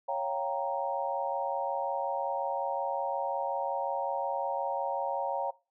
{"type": "chord", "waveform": "sine", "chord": "G half-diminished seventh", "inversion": "second", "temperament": "equal", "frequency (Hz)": [554.4, 698.5, 784, 932.3], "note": ["Db5", "F5", "G5", "Bb5"], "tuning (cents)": [0, 0, 0, 0], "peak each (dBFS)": [-34, -37, -35, -34], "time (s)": [0.08, 5.51], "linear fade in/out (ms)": 10, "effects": ["noise-tail reverb RT60 0.3 s tail -20 dB re dry"]}